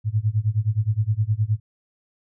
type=tone with tremolo; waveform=sine; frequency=107.6 Hz; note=A2; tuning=38 cents flat; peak=-15 dBFS; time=0.04-1.6 s; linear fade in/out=50 ms; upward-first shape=sine; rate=9.6 Hz; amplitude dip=95%; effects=none